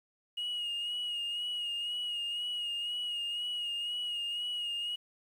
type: tone with vibrato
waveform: sine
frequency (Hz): 2878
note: F#7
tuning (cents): -49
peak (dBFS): -31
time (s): 0.37-4.96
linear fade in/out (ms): 10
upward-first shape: sine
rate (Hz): 2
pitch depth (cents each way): 33
effects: tanh soft clip ceiling -31 dBFS + 10-bit